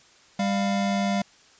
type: tone pair together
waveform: square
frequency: 198.92 / 698.5 Hz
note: G3 / F5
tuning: +26 / 0 cents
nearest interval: octave + minor seventh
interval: 2174 cents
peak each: -24 / -29 dBFS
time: 0.39-1.22 s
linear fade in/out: 5 ms
effects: white hiss -55 dBFS RMS until 1.59 s + resampled to 16000 Hz